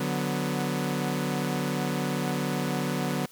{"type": "chord", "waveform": "sawtooth", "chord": "B minor", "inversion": "first", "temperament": "equal with one note detuned", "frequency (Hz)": [146.83, 184.14, 246.9], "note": ["D3", "F#3", "B3"], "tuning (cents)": [0, -8, 0], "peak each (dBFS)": -27, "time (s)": [0, 3.26], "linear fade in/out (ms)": 5, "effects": ["white hiss -54 dBFS RMS until 3.31 s"]}